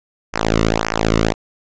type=tone with flanger; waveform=sawtooth; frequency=55 Hz; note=A1; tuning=in tune; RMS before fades=-17 dBFS; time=0.33-1.34 s; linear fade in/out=20 ms; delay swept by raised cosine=0.25 to 1.25 ms; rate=1.8 Hz; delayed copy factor=-1; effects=resampled to 16000 Hz